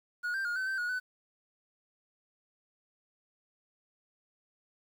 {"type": "tone with pitch steps", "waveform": "triangle", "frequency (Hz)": [1449, 1573, 1428, 1526, 1554, 1451, 1501], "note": ["F#6", "G6", "F6", "G6", "G6", "F#6", "F#6"], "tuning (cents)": [-37, 6, 38, -47, -16, -34, 24], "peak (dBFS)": -29, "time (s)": [0.23, 1], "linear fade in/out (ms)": 20, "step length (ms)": 110, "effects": ["10-bit"]}